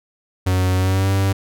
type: tone with pitch glide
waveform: 45% pulse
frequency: 92.5 to 97.21 Hz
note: F#2 to G2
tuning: 0 to -14 cents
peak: -15 dBFS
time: 0.46-1.33 s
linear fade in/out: 10 ms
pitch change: +86 cents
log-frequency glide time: 0.76-1.1 s
effects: none